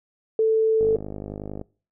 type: tone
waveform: sine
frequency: 442.1 Hz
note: A4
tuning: 8 cents sharp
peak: -16 dBFS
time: 0.39-0.96 s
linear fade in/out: 2 ms
type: click train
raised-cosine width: 2 ms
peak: -20 dBFS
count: 42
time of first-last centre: 0.81-1.614 s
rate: 51 Hz
effects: noise-tail reverb RT60 0.4 s tail -24 dB re dry